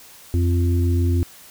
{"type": "harmonic tone", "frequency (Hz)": 87, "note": "F2", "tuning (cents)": -6, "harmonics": [1, 3, 4], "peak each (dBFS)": [-16, -26, -28], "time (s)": [0.34, 1.23], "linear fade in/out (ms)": 0, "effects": ["white hiss -45 dBFS RMS until 1.5 s"]}